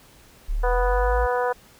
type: linear sweep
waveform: sine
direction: up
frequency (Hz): 34.51 to 57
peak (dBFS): -21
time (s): 0.48-1.27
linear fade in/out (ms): 20
type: harmonic tone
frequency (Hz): 246.9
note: B3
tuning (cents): 0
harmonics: 2 / 3 / 4 / 5 / 6 / 7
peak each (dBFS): -23 / -27 / -27 / -34 / -31 / -37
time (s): 0.63-1.53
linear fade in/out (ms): 10
effects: pink hiss -52 dBFS RMS until 1.79 s